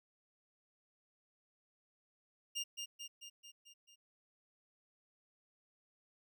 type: tone with echo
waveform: 25% pulse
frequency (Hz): 2816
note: F7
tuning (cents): +14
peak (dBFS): -33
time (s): 2.55-2.64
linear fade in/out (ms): 20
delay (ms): 220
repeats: 6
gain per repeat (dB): -4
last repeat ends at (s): 3.96
effects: none